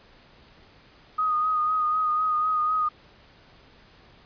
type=tone with vibrato; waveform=sine; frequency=1244.5 Hz; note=D#6; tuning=in tune; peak=-21 dBFS; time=1.18-2.89 s; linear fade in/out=10 ms; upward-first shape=sine; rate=4 Hz; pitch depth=27 cents each way; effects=pink hiss -54 dBFS RMS until 4.25 s + resampled to 11025 Hz